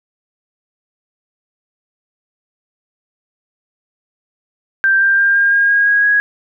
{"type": "tone with pitch steps", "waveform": "sine", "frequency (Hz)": [1574, 1585.9, 1597.8, 1609.9, 1622, 1634.2, 1646.5, 1658.9], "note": ["G6", "G6", "G6", "G6", "G#6", "G#6", "G#6", "G#6"], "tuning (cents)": [7, 20, 33, 46, -41, -28, -15, -2], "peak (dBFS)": -9, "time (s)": [4.84, 6.2], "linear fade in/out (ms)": 0, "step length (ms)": 170, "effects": []}